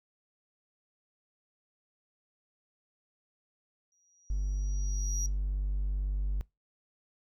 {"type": "tone with exponential growth", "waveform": "sine", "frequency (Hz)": 5760, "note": "F#8", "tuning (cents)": -47, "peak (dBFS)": -30, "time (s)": [3.92, 5.26], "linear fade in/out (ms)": 1, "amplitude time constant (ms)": 290}
{"type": "tone", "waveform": "triangle", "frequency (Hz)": 49, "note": "G1", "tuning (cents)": 0, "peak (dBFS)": -25, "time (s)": [4.3, 6.41], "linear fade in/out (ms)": 0}
{"effects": ["noise-tail reverb RT60 0.2 s tail -23 dB re dry", "tanh soft clip ceiling -23 dBFS"]}